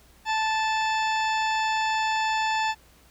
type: harmonic tone with a mistuned harmonic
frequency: 877 Hz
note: A5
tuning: 6 cents flat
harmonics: 1 / 2 / 3 / 4 / 5 / 6 / 8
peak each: -24 / -30 / -32 / -36 / -40 / -40 / -42 dBFS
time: 0.25-2.75 s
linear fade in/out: 50 ms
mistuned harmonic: 5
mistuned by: +25 cents
effects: added 60 Hz sine -57 dBFS peak until 3.1 s + pink hiss -57 dBFS RMS until 3.1 s